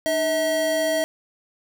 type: tone pair together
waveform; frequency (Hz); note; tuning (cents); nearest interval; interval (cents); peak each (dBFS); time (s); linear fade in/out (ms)
square; 302.5 / 642; D#4 / E5; -49 / -46; octave + minor second; 1303; -30 / -21; 0.06-1.04; 0
effects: none